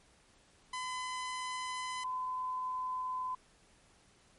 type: tone pair in turn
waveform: sawtooth / sine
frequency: 1013 / 1016.8 Hz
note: B5 / C6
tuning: +44 / -50 cents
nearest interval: unison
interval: 6 cents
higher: second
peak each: -33 / -34 dBFS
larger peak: first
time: 0.73-2.04 / 2.04-3.35 s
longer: neither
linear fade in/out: 5 ms
effects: pink hiss -65 dBFS RMS until 4.38 s + MP3 48 kbps